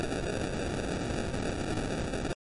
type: noise with sample-and-hold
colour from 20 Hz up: violet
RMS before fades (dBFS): -32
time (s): 0-2.33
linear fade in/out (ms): 0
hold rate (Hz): 1050
effects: MP3 48 kbps